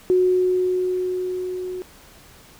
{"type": "tone with level ramp", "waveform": "sine", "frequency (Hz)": 366.4, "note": "F#4", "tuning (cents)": -17, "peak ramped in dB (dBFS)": [-13, -27], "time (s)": [0.1, 1.82], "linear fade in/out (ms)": 0, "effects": ["pink hiss -48 dBFS RMS until 2.59 s"]}